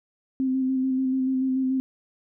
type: tone with vibrato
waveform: sine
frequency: 261.6 Hz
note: C4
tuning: in tune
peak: -21 dBFS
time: 0.4-1.8 s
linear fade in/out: 0 ms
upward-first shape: square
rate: 6.9 Hz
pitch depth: 17 cents each way
effects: none